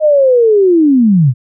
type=linear sweep; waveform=sine; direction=down; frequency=627 to 114 Hz; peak=-5 dBFS; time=0-1.34 s; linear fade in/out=50 ms; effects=none